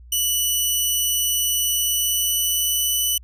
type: tone with pitch glide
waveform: 10% pulse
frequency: 2960 to 2979 Hz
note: F#7 to F#7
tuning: 0 to +11 cents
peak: -11 dBFS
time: 0.12-3.18 s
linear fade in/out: 5 ms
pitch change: +11 cents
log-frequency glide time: 1.64-3.02 s
effects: added 60 Hz sine -41 dBFS peak until 3.23 s